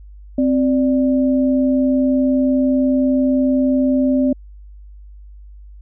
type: tone pair together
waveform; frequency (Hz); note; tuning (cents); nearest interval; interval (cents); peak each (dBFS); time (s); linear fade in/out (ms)
sine; 261.6 / 587.3; C4 / D5; 0 / 0; octave + major second; 1400; -13 / -21; 0.38-4.33; 5
effects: added 50 Hz sine -36 dBFS peak until 5.81 s